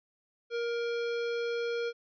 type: tone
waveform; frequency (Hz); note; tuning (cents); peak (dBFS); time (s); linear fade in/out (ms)
square; 470.1; A#4; +15; -31; 0.5-1.93; 50
effects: resampled to 11025 Hz